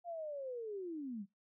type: linear sweep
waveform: sine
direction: down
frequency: 705 to 185 Hz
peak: -40 dBFS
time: 0.04-1.26 s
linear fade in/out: 50 ms
effects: noise-tail reverb RT60 0.2 s tail -23 dB re dry